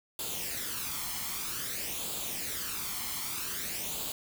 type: noise with flanger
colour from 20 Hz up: white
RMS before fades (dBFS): -36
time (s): 0.19-4.12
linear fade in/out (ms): 2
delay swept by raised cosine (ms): 0.26 to 0.96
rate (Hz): 0.52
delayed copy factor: +0.6
effects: none